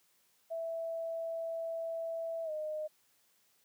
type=tone with pitch glide; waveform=sine; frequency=659.3 to 615.1 Hz; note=E5 to D#5; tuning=0 to -20 cents; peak=-35 dBFS; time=0.5-2.88 s; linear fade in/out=20 ms; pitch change=-120 cents; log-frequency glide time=2.44-2.51 s; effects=white hiss -71 dBFS RMS until 3.64 s + high-pass 100 Hz 12 dB/octave